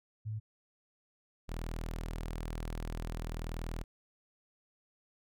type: tone pair in turn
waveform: sine / sawtooth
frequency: 108.1 / 40.49 Hz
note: A2 / E1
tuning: -30 / -30 cents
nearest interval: octave + perfect fourth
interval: 1700 cents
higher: first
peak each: -35 / -33 dBFS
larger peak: second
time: 0.25-0.4 / 1.48-3.84 s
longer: second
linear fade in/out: 20 ms
effects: none